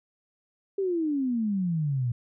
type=exponential sweep; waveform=sine; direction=down; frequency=400.9 to 116.54 Hz; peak=-24 dBFS; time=0.78-2.12 s; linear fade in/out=5 ms; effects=none